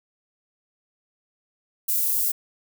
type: high-pass noise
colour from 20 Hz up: white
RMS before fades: -23 dBFS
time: 1.88-2.32 s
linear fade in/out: 10 ms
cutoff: 12000 Hz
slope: 12 dB/octave
effects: none